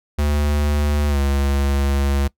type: tone with pitch glide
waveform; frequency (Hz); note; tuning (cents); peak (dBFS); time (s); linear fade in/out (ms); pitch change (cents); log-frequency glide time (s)
square; 73.42 to 69.66; D2 to C#2; 0 to +9; -17; 0.18-2.28; 10; -91; 1.08-1.18
effects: noise-tail reverb RT60 0.1 s tail -21 dB re dry